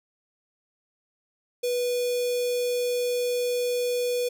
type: tone with notch filter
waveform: square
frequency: 490 Hz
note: B4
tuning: 14 cents flat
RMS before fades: -26 dBFS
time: 1.63-4.29 s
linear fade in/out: 10 ms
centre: 1500 Hz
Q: 1
effects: none

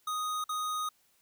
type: tone with dropouts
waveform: square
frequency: 1245 Hz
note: D#6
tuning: 1 cent sharp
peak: -32 dBFS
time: 0.07-0.89 s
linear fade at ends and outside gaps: 5 ms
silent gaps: 0.441-0.491 s
effects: white hiss -69 dBFS RMS until 1.21 s

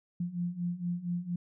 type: beating tone pair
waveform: sine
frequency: 172.5 / 176.8 Hz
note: F3 / F3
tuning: -21 / +22 cents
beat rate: 4.3 Hz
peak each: -36 / -33 dBFS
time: 0.2-1.36 s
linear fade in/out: 5 ms
effects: none

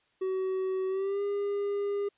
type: tone with pitch glide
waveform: triangle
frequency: 377.4 to 404.5 Hz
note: F#4 to G#4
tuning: +34 to -46 cents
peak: -26 dBFS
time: 0.21-2.09 s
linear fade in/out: 10 ms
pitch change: +120 cents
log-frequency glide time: 0.88-1.22 s
effects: white hiss -70 dBFS RMS until 2.17 s + resampled to 8000 Hz

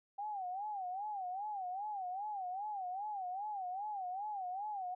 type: tone with vibrato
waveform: sine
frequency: 783 Hz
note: G5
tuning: 2 cents flat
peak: -38 dBFS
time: 0.18-4.95 s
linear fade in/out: 10 ms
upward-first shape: sine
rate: 2.5 Hz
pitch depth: 150 cents each way
effects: none

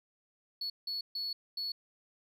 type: tone bursts at uneven times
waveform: sine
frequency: 4401 Hz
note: C#8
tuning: 13 cents flat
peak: -32 dBFS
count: 4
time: 0.61-0.7 / 0.87-1.01 / 1.15-1.33 / 1.57-1.72 s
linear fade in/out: 5 ms
effects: tanh soft clip ceiling -32 dBFS

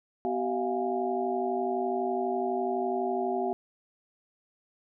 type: tone cluster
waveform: sine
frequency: 248.5 / 381.1 / 654 / 706 / 827 Hz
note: B3 / G4 / E5 / F5 / G#5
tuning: +11 / -49 / -14 / +19 / -8 cents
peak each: -35 / -30 / -38 / -31 / -38 dBFS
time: 0.25-3.53 s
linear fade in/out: 0 ms
effects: none

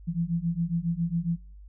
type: beating tone pair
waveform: sine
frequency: 165.3 / 172.6 Hz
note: E3 / F3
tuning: +5 / -20 cents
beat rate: 7.3 Hz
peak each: -29 / -28 dBFS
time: 0.07-1.37 s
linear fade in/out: 20 ms
effects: noise-tail reverb RT60 0.4 s tail -23 dB re dry + added 50 Hz sine -44 dBFS peak until 1.68 s

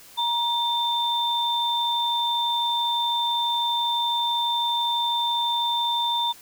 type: tone pair together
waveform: sine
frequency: 946 / 3574 Hz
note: A#5 / A7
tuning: +25 / +26 cents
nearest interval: octave + major seventh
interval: 2301 cents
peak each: -24 dBFS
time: 0.17-6.33 s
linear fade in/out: 20 ms
effects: white hiss -48 dBFS RMS until 6.41 s

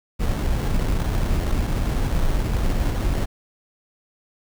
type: noise with sample-and-hold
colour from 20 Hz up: brown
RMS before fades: -21 dBFS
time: 0.19-3.26 s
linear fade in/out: 20 ms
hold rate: 2450 Hz
effects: none

